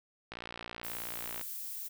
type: click train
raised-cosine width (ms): 0.3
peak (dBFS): -25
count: 65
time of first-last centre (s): 0.32-1.412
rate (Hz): 58.6
type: noise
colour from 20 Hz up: violet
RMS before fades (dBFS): -41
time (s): 0.83-1.89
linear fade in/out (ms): 20
effects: none